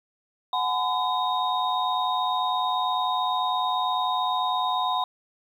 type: tone cluster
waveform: sine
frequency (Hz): 734 / 843 / 1012 / 3721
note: F#5 / G#5 / B5 / A#7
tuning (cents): -14 / +26 / +42 / -4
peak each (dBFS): -28 / -32 / -25 / -31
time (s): 0.53-5.04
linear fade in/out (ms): 2
effects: 9-bit